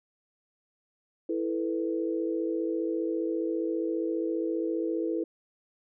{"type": "chord", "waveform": "sine", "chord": "E suspended fourth", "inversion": "none", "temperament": "just", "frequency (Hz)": [329.6, 439.5, 494.4], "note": ["E4", "A4", "B4"], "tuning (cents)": [0, -2, 2], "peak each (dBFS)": [-29, -33, -34], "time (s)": [1.29, 5.24], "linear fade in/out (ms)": 5, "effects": []}